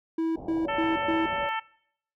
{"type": "tone bursts", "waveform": "triangle", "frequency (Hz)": 325.8, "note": "E4", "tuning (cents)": -20, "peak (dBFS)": -22, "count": 4, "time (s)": [0.18, 1.26], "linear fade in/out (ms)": 5, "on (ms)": 180, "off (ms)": 120}
{"type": "low-pass noise", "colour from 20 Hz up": "white", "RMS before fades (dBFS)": -41, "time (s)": [0.34, 1.49], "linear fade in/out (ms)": 50, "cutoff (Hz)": 790, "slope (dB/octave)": 48}
{"type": "tone with tremolo", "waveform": "sine", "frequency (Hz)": 570, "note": "C#5", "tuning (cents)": 48, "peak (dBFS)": -30, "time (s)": [0.65, 1.49], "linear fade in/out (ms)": 0, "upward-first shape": "triangle", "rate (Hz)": 2.9, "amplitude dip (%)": 75}
{"type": "harmonic tone", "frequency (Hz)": 444.2, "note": "A4", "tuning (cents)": 16, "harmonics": [2, 3, 4, 5, 6, 7], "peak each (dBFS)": [-30, -34, -36, -38, -40, -41], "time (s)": [0.68, 1.6], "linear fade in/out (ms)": 10}
{"effects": ["noise-tail reverb RT60 0.7 s tail -22 dB re dry"]}